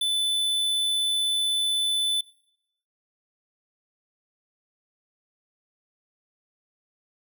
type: tone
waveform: square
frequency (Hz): 3504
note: A7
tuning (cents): -8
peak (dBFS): -23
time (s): 0.01-2.21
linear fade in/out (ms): 5
effects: noise-tail reverb RT60 0.8 s tail -22 dB re dry